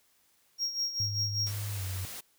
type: tone with tremolo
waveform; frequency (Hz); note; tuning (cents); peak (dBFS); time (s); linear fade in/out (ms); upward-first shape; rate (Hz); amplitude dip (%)
triangle; 5588; F8; 0; -26; 0.58-1.53; 50; sine; 5.1; 70
type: tone with pitch glide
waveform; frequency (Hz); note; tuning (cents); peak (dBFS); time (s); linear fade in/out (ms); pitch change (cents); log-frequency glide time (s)
sine; 102.4 to 93.9; G#2 to F#2; -24 to +26; -33; 1-2.05; 0; -150; 1.73-1.84
type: noise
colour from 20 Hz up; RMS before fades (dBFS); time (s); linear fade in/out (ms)
white; -42; 1.46-2.21; 10
effects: white hiss -68 dBFS RMS until 2.38 s